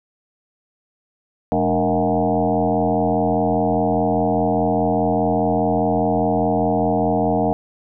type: tone with frequency modulation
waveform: sine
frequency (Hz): 464.7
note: A#4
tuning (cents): -5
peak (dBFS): -15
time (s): 1.52-7.53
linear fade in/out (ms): 0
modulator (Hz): 84.9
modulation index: 3.9
effects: none